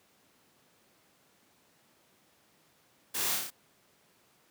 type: noise with echo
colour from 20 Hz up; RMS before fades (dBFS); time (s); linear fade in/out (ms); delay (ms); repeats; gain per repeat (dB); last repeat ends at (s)
white; -34; 3.14-3.36; 10; 29; 5; -2; 3.505
effects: pink hiss -66 dBFS RMS until 4.5 s + high-pass 150 Hz 12 dB/octave